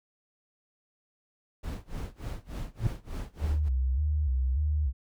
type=noise with tremolo; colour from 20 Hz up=brown; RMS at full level=-34 dBFS; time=1.63-3.69 s; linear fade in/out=10 ms; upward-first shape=sine; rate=3.4 Hz; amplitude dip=95%
type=tone with exponential growth; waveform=triangle; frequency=112.8 Hz; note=A2; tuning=44 cents sharp; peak=-16 dBFS; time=2.78-2.87 s; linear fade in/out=5 ms; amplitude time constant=19 ms
type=tone with vibrato; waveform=sine; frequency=69.7 Hz; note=C#2; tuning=10 cents sharp; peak=-24 dBFS; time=3.39-4.93 s; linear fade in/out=50 ms; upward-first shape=square; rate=1.7 Hz; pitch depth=130 cents each way
effects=none